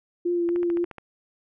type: tone with vibrato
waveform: sine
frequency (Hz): 346.2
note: F4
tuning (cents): -15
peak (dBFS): -21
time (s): 0.25-0.85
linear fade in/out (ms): 10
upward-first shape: triangle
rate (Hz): 3.6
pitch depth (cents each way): 27
type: click train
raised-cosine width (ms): 0.5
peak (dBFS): -24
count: 8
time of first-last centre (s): 0.49-0.983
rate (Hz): 14.2
effects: none